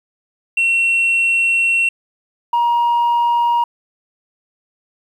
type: tone pair in turn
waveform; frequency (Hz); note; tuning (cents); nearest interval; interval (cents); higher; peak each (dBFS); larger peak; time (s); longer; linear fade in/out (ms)
sine; 2720 / 947.9; F7 / A#5; -46 / +29; octave + tritone; 1825; first; -10; neither; 0.57-1.89 / 2.53-3.64; first; 5
effects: tanh soft clip ceiling -11 dBFS + 8-bit